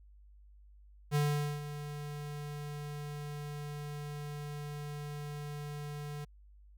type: tone with ADSR envelope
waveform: square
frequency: 146.83 Hz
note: D3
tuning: in tune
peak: -27 dBFS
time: 1.11-6.25 s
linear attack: 43 ms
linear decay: 450 ms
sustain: -13 dB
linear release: 10 ms
effects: added 50 Hz sine -55 dBFS peak until 6.77 s